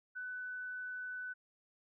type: tone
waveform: sine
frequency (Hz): 1498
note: F#6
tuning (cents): +21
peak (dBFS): -40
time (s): 0.15-1.34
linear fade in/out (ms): 20
effects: none